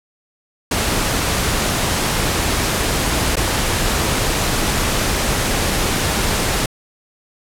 pink noise with dropouts, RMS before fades -18 dBFS, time 0.71-6.66 s, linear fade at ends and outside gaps 5 ms, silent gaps 3.357-3.367 s, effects low-pass 12000 Hz 12 dB/octave

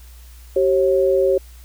sine tone pair together, 383.7 / 542.6 Hz, G4 / C#5, -37 / -37 cents, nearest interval tritone, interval 600 cents, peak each -16 dBFS, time 0.56-1.38 s, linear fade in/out 5 ms, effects added 60 Hz sine -39 dBFS peak until 1.64 s + white hiss -50 dBFS RMS until 1.64 s

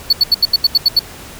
triangle tone bursts, 4435 Hz, C#8, in tune, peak -5 dBFS, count 9, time 0.1-0.993 s, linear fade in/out 5 ms, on 29 ms, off 79 ms, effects pink hiss -34 dBFS RMS until 1.39 s

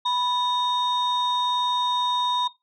sine tone pair together, 987.8 / 3709 Hz, B5 / A#7, 0 / -9 cents, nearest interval octave + major seventh, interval 2291 cents, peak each -22 / -23 dBFS, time 0.05-2.48 s, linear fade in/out 10 ms, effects noise-tail reverb RT60 0.2 s tail -17 dB re dry + tanh soft clip ceiling -16 dBFS

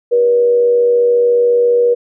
sine tone with frequency modulation, 480.6 Hz, B4, 47 cents flat, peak -8 dBFS, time 0.11-1.95 s, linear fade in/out 20 ms, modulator 94.4 Hz, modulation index 0.26, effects none

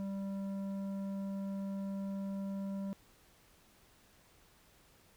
sine tone with tanh clipping, 196 Hz, G3, in tune, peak -38 dBFS, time 0-2.93 s, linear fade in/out 0 ms, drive 10 dB, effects pink hiss -65 dBFS RMS until 5.16 s

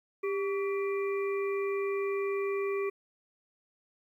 harmonic tone with a mistuned harmonic, 396.7 Hz, G4, 21 cents sharp, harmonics 1 / 3 / 5 / 6, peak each -29 / -40 / -45 / -42 dBFS, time 0.23-2.9 s, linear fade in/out 10 ms, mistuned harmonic 3, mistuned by -75 cents, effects 11-bit

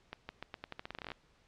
accelerating click train, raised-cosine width 0.3 ms, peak -25 dBFS, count 17, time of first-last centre 0.13-1.117 s, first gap 160 ms, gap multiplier 0.85, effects pink hiss -68 dBFS RMS until 1.47 s + low-pass 5000 Hz 12 dB/octave

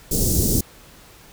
pink band-stop noise, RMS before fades -19 dBFS, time 0.11-0.61 s, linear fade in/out 5 ms, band 410 to 5700 Hz, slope 24 dB/octave, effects pink hiss -47 dBFS RMS until 1.32 s

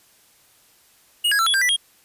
square tone with pitch steps, 2876 / 1654 / 1340 / 3370 / 1587 / 1972 / 3253 Hz, F#7 / G#6 / E6 / G#7 / G6 / B6 / G#7, -50 / -8 / +28 / +25 / +21 / -3 / -37 cents, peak -17 dBFS, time 1.24-1.765 s, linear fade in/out 10 ms, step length 75 ms, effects white hiss -56 dBFS RMS until 2.04 s + resampled to 32000 Hz

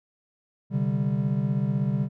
triangle chord, C suspended second, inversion none, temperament equal, 130.81 / 146.83 / 196 Hz, C3 / D3 / G3, 0 / 0 / 0 cents, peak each -25 dBFS, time 0.7-2.09 s, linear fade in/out 50 ms, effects none

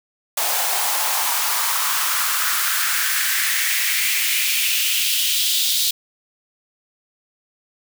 white noise with high-pass filter sweep, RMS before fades -20 dBFS, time 0.37-5.91 s, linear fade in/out 5 ms, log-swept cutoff 680 to 3800 Hz, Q 3.1, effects none

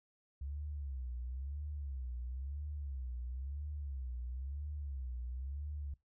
sine tone with vibrato, 67.2 Hz, C2, 47 cents sharp, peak -39 dBFS, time 0.41-5.94 s, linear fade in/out 5 ms, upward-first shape sine, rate 0.99 Hz, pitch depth 170 cents each way, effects noise-tail reverb RT60 0.2 s tail -22 dB re dry

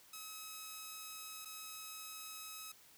5% pulse tone with dropouts, 1281 Hz, E6, 50 cents flat, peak -35 dBFS, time 0.13-2.72 s, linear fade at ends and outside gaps 5 ms, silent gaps 1.449-1.455 s, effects white hiss -63 dBFS RMS until 2.97 s

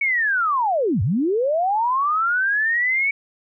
sine linear two-way sweep, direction down then up, 2253 to 84.3 to 2253 Hz, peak -17 dBFS, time 0.01-3.11 s, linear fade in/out 5 ms, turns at 1.02 s, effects none

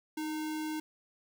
sine tone with sample-and-hold, 311.1 Hz, D#4, in tune, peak -33 dBFS, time 0.17-0.8 s, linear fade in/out 5 ms, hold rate 1225 Hz, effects none

